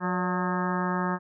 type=harmonic tone with a mistuned harmonic; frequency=180.7 Hz; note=F#3; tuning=41 cents flat; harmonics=1 / 2 / 3 / 4 / 5 / 6 / 7 / 8 / 9 / 10; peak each=-28 / -34 / -38 / -38 / -33 / -35 / -34 / -46 / -36 / -44 dBFS; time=0-1.19 s; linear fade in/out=50 ms; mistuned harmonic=3; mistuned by=+70 cents; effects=none